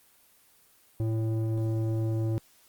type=tone with low-pass filter; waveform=square; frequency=111.4 Hz; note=A2; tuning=22 cents sharp; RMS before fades=-28 dBFS; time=1-2.38 s; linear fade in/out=0 ms; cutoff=440 Hz; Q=1.2; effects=white hiss -61 dBFS RMS until 2.68 s + Opus 24 kbps